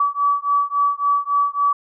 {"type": "beating tone pair", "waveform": "sine", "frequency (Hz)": [1144, 1147.6], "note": ["D6", "D6"], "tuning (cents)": [-46, -40], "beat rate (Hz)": 3.6, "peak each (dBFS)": -19, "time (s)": [0, 1.73], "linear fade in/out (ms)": 5, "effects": []}